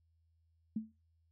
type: tone with exponential decay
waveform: sine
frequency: 218.9 Hz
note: A3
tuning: 9 cents flat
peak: -30 dBFS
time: 0.76-0.92 s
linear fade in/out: 5 ms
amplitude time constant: 33 ms
effects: noise-tail reverb RT60 0.2 s tail -18 dB re dry + added 82 Hz sine -70 dBFS peak until 1.31 s